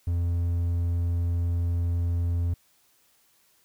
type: tone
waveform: triangle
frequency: 86 Hz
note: F2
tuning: 26 cents flat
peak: -21 dBFS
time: 0.07-2.54 s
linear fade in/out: 5 ms
effects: white hiss -64 dBFS RMS until 3.64 s